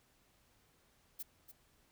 violet noise with echo, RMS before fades -43 dBFS, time 1.19-1.23 s, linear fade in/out 10 ms, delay 290 ms, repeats 1, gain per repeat -11 dB, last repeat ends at 1.52 s, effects pink hiss -71 dBFS RMS until 1.91 s

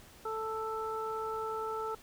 harmonic tone, 440.7 Hz, A4, 3 cents sharp, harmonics 1 / 2 / 3, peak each -37 / -40 / -38 dBFS, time 0.25-1.95 s, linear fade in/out 5 ms, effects pink hiss -56 dBFS RMS until 2.02 s

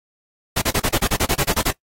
pink noise bursts, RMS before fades -19 dBFS, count 13, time 0.56-1.711 s, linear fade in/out 10 ms, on 59 ms, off 32 ms, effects noise-tail reverb RT60 0.1 s tail -17 dB re dry + AAC 48 kbps

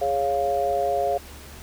sine chord, Db major, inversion second, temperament equal, 415.3 / 554.4 / 698.5 Hz, Ab4 / Db5 / F5, 0 / 0 / 0 cents, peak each -28 / -25 / -23 dBFS, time 0.01-1.18 s, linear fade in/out 10 ms, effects added 71 Hz sine -43 dBFS peak until 1.62 s + pink hiss -44 dBFS RMS until 1.62 s

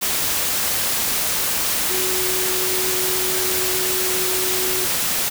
sine tone in noise, 370.7 Hz, F#4, 3 cents sharp, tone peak -26 dBFS, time 1.89-4.86 s, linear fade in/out 20 ms, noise white, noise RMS -21 dBFS, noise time 0.01-5.3 s, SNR -8 dB, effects none

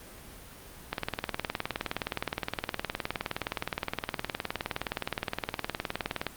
click train, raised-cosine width 0.3 ms, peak -13 dBFS, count 104, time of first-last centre 0.93-6.267 s, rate 19.3 Hz, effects pink hiss -48 dBFS RMS until 6.36 s + Opus 32 kbps

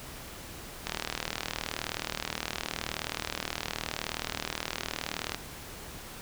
click train, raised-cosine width 0.2 ms, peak -13 dBFS, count 176, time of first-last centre 0.87-5.346 s, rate 39.1 Hz, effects pink hiss -44 dBFS RMS until 6.21 s

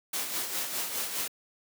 white noise with tremolo, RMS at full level -31 dBFS, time 0.13-1.28 s, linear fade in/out 5 ms, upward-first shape sine, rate 4.9 Hz, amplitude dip 50%, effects high-pass 200 Hz 12 dB/octave

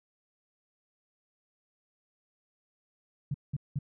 sine tone bursts, 141.1 Hz, C#3, 31 cents sharp, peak -28 dBFS, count 3, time 3.31-3.789 s, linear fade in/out 5 ms, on 33 ms, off 190 ms, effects none

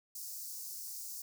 white high-pass noise, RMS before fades -44 dBFS, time 0.15-1.22 s, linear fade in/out 5 ms, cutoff 4800 Hz, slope 48 dB/octave, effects none

